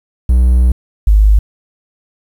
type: tone pair in turn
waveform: triangle / sine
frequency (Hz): 61.74 / 51.72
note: B1 / G#1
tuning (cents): 0 / -6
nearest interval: minor third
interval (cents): 306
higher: first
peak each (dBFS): -4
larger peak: neither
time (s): 0.29-0.72 / 1.07-1.39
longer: first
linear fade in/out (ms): 5
effects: 7-bit